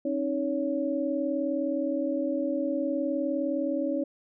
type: tone cluster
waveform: sine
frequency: 271.2 / 310.7 / 562 Hz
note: C#4 / D#4 / C#5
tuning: -38 / -2 / +24 cents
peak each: -30 dBFS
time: 0.05-4.04 s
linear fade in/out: 5 ms
effects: none